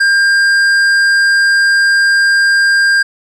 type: tone with tanh clipping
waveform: triangle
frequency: 1600 Hz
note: G6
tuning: 35 cents sharp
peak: -9 dBFS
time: 0-3.03 s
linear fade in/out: 10 ms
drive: 14 dB
effects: none